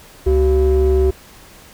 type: ring-modulated tone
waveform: triangle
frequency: 155.3 Hz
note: D#3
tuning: 3 cents flat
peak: -6 dBFS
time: 0.26-1.11 s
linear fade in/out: 10 ms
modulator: 224 Hz
effects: pink hiss -43 dBFS RMS until 1.73 s